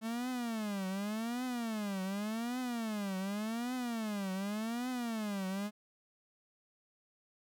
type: tone with vibrato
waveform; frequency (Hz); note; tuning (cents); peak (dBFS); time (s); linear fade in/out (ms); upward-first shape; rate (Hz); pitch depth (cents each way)
45% pulse; 218.6; A3; -11; -35; 0.01-5.71; 50; triangle; 0.87; 280
effects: none